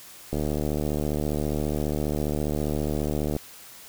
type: click train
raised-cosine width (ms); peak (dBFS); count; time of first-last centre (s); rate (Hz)
2; -14; 228; 0.33-3.365; 74.8
effects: white hiss -46 dBFS RMS until 3.88 s